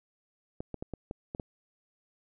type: clicks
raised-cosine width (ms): 2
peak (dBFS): -23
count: 7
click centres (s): 0.605 / 0.743 / 0.825 / 0.937 / 1.111 / 1.349 / 1.398
effects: none